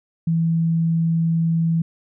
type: tone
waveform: sine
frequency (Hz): 164.81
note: E3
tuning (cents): 0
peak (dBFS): -16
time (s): 0.27-1.82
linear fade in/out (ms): 5
effects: none